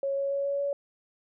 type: tone with pitch steps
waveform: sine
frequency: 551 / 554.5 / 558 / 561.6 / 565.2 Hz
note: C#5 / C#5 / C#5 / C#5 / C#5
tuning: -11 / 0 / +11 / +22 / +34 cents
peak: -26 dBFS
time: 0.03-0.73 s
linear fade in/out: 2 ms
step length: 140 ms
effects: none